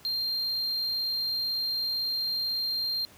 triangle tone, 4186 Hz, C8, in tune, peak -26 dBFS, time 0.05-3.05 s, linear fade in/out 0 ms, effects pink hiss -54 dBFS RMS until 3.17 s + high-pass 60 Hz 12 dB/octave

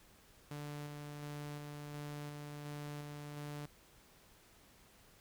sawtooth tone with tremolo, 146.83 Hz, D3, in tune, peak -39 dBFS, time 0.51-3.66 s, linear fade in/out 2 ms, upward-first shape square, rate 1.4 Hz, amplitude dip 25%, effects pink hiss -64 dBFS RMS until 5.2 s

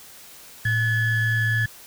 triangle ring-modulated tone, 802 Hz, G5, 39 cents sharp, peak -14 dBFS, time 0.65-1.66 s, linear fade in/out 5 ms, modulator 915 Hz, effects white hiss -45 dBFS RMS until 1.86 s

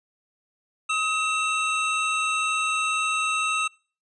square tone pair together, 1269 / 2689 Hz, D#6 / E7, +34 / +34 cents, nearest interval octave + minor second, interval 1300 cents, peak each -26 dBFS, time 0.89-3.68 s, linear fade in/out 10 ms, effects noise-tail reverb RT60 0.4 s tail -25 dB re dry + resampled to 22050 Hz

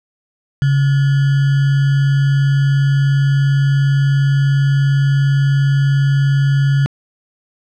sine tone with sample-and-hold, 138.59 Hz, C#3, in tune, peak -10 dBFS, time 0.62-6.86 s, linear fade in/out 0 ms, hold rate 1575 Hz, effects low-pass 4000 Hz 12 dB/octave

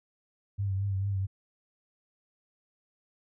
sine tone with vibrato, 98 Hz, G2, in tune, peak -27 dBFS, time 0.58-1.27 s, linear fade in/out 20 ms, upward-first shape triangle, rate 4.5 Hz, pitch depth 55 cents each way, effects none

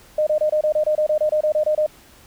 sine tone bursts, 611 Hz, D#5, 32 cents flat, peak -15 dBFS, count 15, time 0.18-1.864 s, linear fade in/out 5 ms, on 88 ms, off 26 ms, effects pink hiss -49 dBFS RMS until 2.26 s

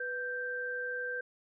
sine tone pair together, 494.2 / 1569 Hz, B4 / G6, +1 / +1 cents, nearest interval octave + minor sixth, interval 2000 cents, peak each -39 / -35 dBFS, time 0-1.21 s, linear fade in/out 5 ms, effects none

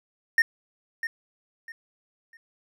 triangle tone with echo, 1835 Hz, A#6, 28 cents flat, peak -14 dBFS, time 0.38-0.42 s, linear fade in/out 2 ms, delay 650 ms, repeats 3, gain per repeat -11 dB, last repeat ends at 2.37 s, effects none

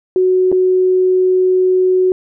sine tone with dropouts, 370 Hz, F#4, in tune, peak -9 dBFS, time 0.16-2.12 s, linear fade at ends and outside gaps 1 ms, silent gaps 0.517-0.525 s, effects none

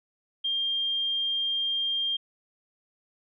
sine tone, 3200 Hz, G7, 35 cents sharp, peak -25 dBFS, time 0.44-2.17 s, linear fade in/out 10 ms, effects none

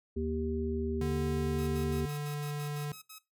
harmonic tone, 78.4 Hz, D#2, 14 cents sharp, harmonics 1 / 3 / 5, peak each -35 / -35 / -35 dBFS, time 0.16-2.06 s, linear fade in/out 10 ms
square tone, 146.83 Hz, D3, in tune, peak -34 dBFS, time 1.01-2.92 s, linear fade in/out 2 ms
5% pulse tone bursts, 1278 Hz, D#6, 46 cents sharp, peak -35 dBFS, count 10, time 1.58-3.188 s, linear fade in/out 10 ms, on 96 ms, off 72 ms
effects noise-tail reverb RT60 0.2 s tail -18 dB re dry

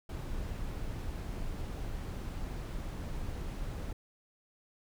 brown noise, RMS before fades -38 dBFS, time 0.09-3.93 s, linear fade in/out 5 ms, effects none

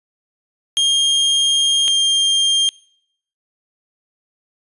40% pulse tone pair in turn, 3221 / 3199 Hz, G7 / G7, +46 / +34 cents, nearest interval unison, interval 12 cents, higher first, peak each -12 dBFS, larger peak neither, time 0.77-1.88 / 1.88-2.69 s, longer first, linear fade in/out 0 ms, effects noise-tail reverb RT60 0.7 s tail -24 dB re dry + resampled to 24000 Hz

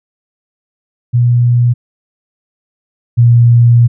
sine tone pair in turn, 121 / 118.85 Hz, B2 / A#2, -35 / +34 cents, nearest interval unison, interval 31 cents, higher first, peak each -6 / -3 dBFS, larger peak second, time 1.13-1.74 / 3.17-3.88 s, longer second, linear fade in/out 20 ms, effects none

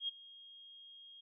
sine tone with ADSR envelope, 3253 Hz, G#7, 37 cents flat, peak -33 dBFS, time 0-1.21 s, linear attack 83 ms, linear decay 16 ms, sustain -20 dB, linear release 8 ms, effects none

